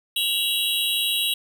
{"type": "tone cluster", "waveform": "square", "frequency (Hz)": [2767, 2960, 3313, 3844], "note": ["F7", "F#7", "G#7", "B7"], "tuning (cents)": [-17, 0, -5, -48], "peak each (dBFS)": [-28, -28, -28, -26], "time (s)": [0.16, 1.34], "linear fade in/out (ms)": 5, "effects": ["8-bit"]}